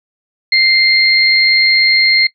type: tone pair together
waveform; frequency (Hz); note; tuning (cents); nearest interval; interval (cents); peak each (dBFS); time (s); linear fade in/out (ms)
sine; 2093 / 4230; C7 / C8; 0 / +18; octave; 1218; -10; 0.52-2.27; 5
effects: noise-tail reverb RT60 0.1 s tail -20 dB re dry